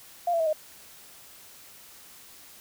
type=tone with pitch steps; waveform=sine; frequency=698.5 / 670.4 / 643.5 / 617.6 Hz; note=F5 / E5 / E5 / D#5; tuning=0 / +29 / -42 / -13 cents; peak=-22 dBFS; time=0.27-0.53 s; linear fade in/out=5 ms; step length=65 ms; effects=white hiss -50 dBFS RMS until 2.6 s